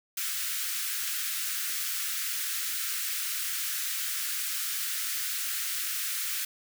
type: high-pass noise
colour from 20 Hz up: white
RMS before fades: -32 dBFS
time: 0.17-6.45 s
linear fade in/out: 5 ms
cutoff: 1300 Hz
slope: 48 dB/octave
effects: none